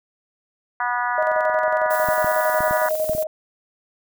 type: harmonic tone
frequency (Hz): 244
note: B3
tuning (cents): -21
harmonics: 3 / 4 / 5 / 6 / 7 / 8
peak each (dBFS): -27 / -24 / -28 / -27 / -30 / -34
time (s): 0.8-2.89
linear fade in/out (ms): 2
type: tone with tremolo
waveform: sine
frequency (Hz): 624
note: D#5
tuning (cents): +5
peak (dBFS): -18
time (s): 1.18-3.27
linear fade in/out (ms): 2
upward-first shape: square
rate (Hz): 11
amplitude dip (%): 50
type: noise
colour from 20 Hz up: violet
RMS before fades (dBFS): -32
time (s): 1.9-3.24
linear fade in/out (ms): 10
type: clicks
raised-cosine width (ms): 3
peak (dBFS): -18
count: 6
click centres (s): 2.087 / 2.245 / 2.606 / 2.71 / 3.096 / 3.15
effects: none